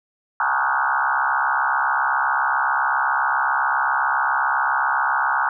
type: tone with frequency modulation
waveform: sine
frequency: 1179 Hz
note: D6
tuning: 6 cents sharp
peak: -17 dBFS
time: 0.4-5.49 s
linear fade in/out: 2 ms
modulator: 67.4 Hz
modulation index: 5.5
effects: none